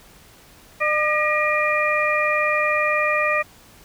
harmonic tone with a mistuned harmonic, 603 Hz, D5, 46 cents sharp, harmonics 1 / 2 / 3 / 4, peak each -23 / -23 / -23 / -23 dBFS, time 0.8-3.43 s, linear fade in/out 20 ms, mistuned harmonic 3, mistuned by +84 cents, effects pink hiss -49 dBFS RMS until 3.84 s

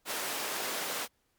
pink high-pass noise, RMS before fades -35 dBFS, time 0.05-1.08 s, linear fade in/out 50 ms, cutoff 450 Hz, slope 12 dB/octave, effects pink hiss -74 dBFS RMS until 1.38 s + MP3 96 kbps

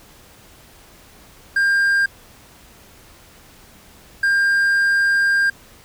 triangle tone bursts at uneven times, 1600 Hz, G6, 35 cents sharp, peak -12 dBFS, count 2, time 1.56-2.06 / 4.23-5.5 s, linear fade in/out 5 ms, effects pink hiss -47 dBFS RMS until 5.84 s

